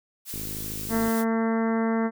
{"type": "noise", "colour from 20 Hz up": "blue", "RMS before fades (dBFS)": -35, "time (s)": [0.25, 1.25], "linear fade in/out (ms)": 50}
{"type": "click train", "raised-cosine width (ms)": 3, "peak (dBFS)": -25, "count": 40, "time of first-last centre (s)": [0.34, 1.08], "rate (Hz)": 52.7}
{"type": "harmonic tone", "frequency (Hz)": 225.7, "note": "A3", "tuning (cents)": 44, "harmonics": [1, 2, 3, 4, 5, 6, 7, 8, 9], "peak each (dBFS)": [-23, -29, -33, -35, -37, -39, -40, -41, -42], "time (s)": [0.89, 2.11], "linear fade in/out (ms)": 50}
{"effects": []}